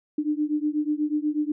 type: beating tone pair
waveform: sine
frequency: 296.9 / 305.1 Hz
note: D4 / D#4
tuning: +19 / -34 cents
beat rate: 8.2 Hz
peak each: -25 / -26 dBFS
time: 0.18-1.52 s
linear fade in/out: 5 ms
effects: none